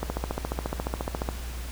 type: click train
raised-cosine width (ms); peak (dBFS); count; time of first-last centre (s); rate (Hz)
1; -14; 19; 0.03-1.289; 14.3
effects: added 60 Hz sine -33 dBFS peak until 1.71 s + pink hiss -42 dBFS RMS until 1.71 s

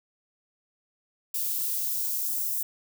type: noise with high-pass filter sweep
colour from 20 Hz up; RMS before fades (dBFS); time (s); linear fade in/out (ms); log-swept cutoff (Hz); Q
violet; -29; 1.34-2.63; 5; 2600 to 6700; 0.86
effects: none

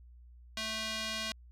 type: tone with band-pass filter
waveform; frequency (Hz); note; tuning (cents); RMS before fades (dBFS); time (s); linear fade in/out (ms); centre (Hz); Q
square; 219.3; A3; -6; -37; 0.57-1.32; 2; 3800; 1.2
effects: added 60 Hz sine -52 dBFS peak until 1.51 s

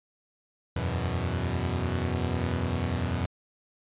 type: chord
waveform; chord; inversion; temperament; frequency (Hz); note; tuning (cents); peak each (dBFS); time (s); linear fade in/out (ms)
sawtooth; E suspended second; none; equal; 82.41 / 92.5 / 123.47; E2 / F#2 / B2; 0 / 0 / 0; -27 / -27 / -28; 0.76-3.26; 5
effects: resampled to 8000 Hz

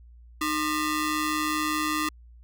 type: ring-modulated tone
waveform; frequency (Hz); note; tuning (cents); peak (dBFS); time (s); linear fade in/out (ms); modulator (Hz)
sawtooth; 759; F#5; +44; -18; 0.41-2.09; 5; 452
effects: added 59 Hz sine -47 dBFS peak until 2.43 s

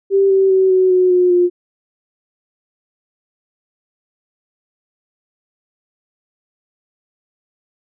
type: tone with pitch steps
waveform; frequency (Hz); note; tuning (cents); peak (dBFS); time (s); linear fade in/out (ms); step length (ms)
sine; 392 / 385.5 / 379.1 / 372.8 / 366.6 / 360.5 / 354.5; G4 / G4 / F#4 / F#4 / F#4 / F#4 / F4; 0 / -29 / +42 / +13 / -16 / -45 / +26; -9; 0.1-1.5; 50; 200
effects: none

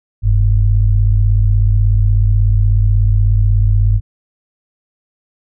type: tone pair together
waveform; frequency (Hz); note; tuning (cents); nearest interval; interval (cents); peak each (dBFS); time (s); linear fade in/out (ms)
sine; 45.47 / 101.9; F#1 / G#2; -29 / -32; octave + major second; 1397; -11; 0.22-4.01; 50
effects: none

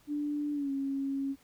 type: tone with pitch glide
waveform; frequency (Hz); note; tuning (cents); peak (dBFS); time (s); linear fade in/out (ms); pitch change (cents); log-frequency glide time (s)
sine; 293.7 to 274; D4 to C#4; 0 to -20; -30; 0.07-1.36; 50; -120; 0.53-0.71
effects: pink hiss -64 dBFS RMS until 1.43 s

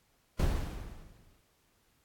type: noise with exponential decay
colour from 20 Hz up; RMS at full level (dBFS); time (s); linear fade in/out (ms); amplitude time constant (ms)
brown; -26; 0.39-1.41; 5; 220
effects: pink hiss -71 dBFS RMS until 2.04 s + AAC 64 kbps

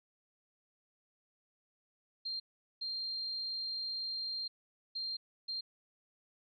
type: tone bursts at uneven times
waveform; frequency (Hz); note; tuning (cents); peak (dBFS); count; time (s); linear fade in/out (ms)
sine; 4186; C8; 0; -36; 4; 2.25-2.4 / 2.81-4.48 / 4.95-5.17 / 5.48-5.61; 10
effects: none

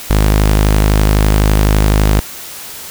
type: tone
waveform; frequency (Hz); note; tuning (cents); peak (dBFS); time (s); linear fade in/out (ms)
sawtooth; 51.91; G#1; 0; -4; 0.1-2.2; 0
effects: white hiss -29 dBFS RMS until 2.9 s

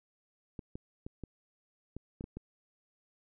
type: clicks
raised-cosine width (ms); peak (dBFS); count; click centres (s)
3; -28; 8; 0.592 / 0.755 / 1.065 / 1.237 / 1.966 / 2.209 / 2.241 / 2.37
effects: none

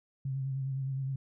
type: tone with vibrato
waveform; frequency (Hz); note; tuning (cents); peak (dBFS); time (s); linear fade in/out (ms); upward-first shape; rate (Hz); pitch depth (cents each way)
sine; 134.3; C3; +46; -31; 0.25-1.16; 5; sine; 9.7; 35
effects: none

